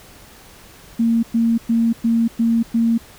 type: tone bursts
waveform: sine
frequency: 230 Hz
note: A#3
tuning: 23 cents flat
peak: -13 dBFS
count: 6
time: 0.99-2.98 s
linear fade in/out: 10 ms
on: 240 ms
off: 110 ms
effects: pink hiss -44 dBFS RMS until 3.18 s